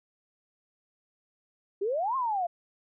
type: exponential two-way sweep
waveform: sine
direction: up then down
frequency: 376.3 to 1088 to 674 Hz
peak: -26 dBFS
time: 1.81-2.47 s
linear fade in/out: 10 ms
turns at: 2.16 s
effects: none